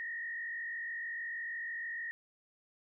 sine tone with frequency modulation, 1863 Hz, A#6, 2 cents flat, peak -37 dBFS, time 0-2.11 s, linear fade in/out 0 ms, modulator 46.3 Hz, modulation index 1.2, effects none

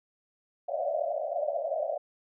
pink band-pass noise, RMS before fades -31 dBFS, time 0.68-1.98 s, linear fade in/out 5 ms, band 560 to 700 Hz, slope 96 dB/octave, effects none

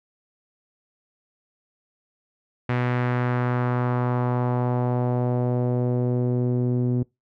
sawtooth tone with low-pass filter sweep, 123.47 Hz, B2, in tune, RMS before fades -23 dBFS, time 2.69-7.03 s, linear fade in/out 5 ms, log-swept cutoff 2100 to 310 Hz, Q 1.6, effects noise-tail reverb RT60 0.2 s tail -24 dB re dry

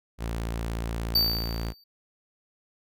sawtooth tone, 56.8 Hz, A#1, 44 cents flat, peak -25 dBFS, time 0.18-1.74 s, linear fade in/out 50 ms
square tone with exponential decay, 4608 Hz, D8, 34 cents flat, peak -18 dBFS, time 1.15-1.84 s, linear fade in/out 5 ms, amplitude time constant 150 ms
effects none

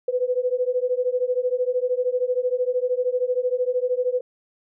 sine beating tone pair, 493.9 / 506.9 Hz, B4 / B4, 0 / +45 cents, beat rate 13 Hz, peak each -23 dBFS, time 0.08-4.21 s, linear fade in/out 5 ms, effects none

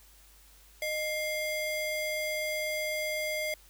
square ring-modulated tone, 1364 Hz, F6, 41 cents flat, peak -28 dBFS, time 0.82-3.54 s, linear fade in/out 2 ms, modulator 748 Hz, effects added 50 Hz sine -58 dBFS peak until 3.69 s + white hiss -59 dBFS RMS until 3.69 s

